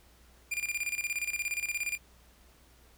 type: tone with tremolo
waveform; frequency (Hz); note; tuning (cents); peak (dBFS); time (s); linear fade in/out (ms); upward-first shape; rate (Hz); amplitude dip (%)
45% pulse; 2400; D7; +37; -29; 0.51-1.98; 10; square; 17; 75
effects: added 60 Hz sine -60 dBFS peak until 2.97 s + pink hiss -62 dBFS RMS until 2.97 s